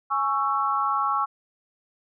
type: chord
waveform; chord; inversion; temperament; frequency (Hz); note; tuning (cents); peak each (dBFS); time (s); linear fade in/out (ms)
sine; C# minor; second; just; 831.5 / 1108.7 / 1330.5; G#5 / C#6 / E6; +2 / 0 / +16; -28 / -24 / -26; 0.1-1.26; 20
effects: none